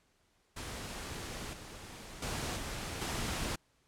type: noise with level steps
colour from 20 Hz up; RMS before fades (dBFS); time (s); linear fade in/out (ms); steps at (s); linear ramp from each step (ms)
pink; -42 / -48 / -37 / -40 / -36; 0.56-3.56; 10; 1.53 / 2.22 / 2.56 / 3.01; 5
effects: pink hiss -72 dBFS RMS until 3.87 s + low-pass 10000 Hz 12 dB/octave